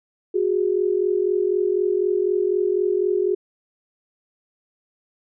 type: tone pair together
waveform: sine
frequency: 366 / 410 Hz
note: F#4 / G#4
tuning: -19 / -22 cents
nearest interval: major second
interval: 197 cents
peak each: -20 / -21 dBFS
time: 0.34-3.35 s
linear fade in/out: 10 ms
effects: none